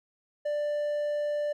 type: tone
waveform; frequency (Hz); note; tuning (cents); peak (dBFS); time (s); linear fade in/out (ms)
triangle; 590; D5; +8; -25; 0.45-1.53; 10
effects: none